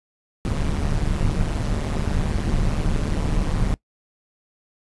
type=noise with amplitude modulation; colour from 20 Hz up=brown; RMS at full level=-18 dBFS; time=0.45-3.74 s; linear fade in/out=0 ms; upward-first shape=sine; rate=149 Hz; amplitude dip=80%; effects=noise-tail reverb RT60 0.1 s tail -21 dB re dry + resampled to 24000 Hz